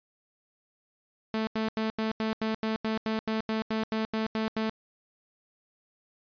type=tone bursts; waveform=sawtooth; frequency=219.9 Hz; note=A3; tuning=1 cent flat; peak=-23 dBFS; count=16; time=1.34-4.695 s; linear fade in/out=0 ms; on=130 ms; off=85 ms; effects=resampled to 11025 Hz